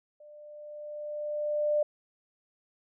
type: tone with level ramp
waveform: sine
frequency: 596 Hz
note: D5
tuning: 25 cents sharp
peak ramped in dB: -49 to -22 dBFS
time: 0.2-1.83 s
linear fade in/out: 5 ms
effects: none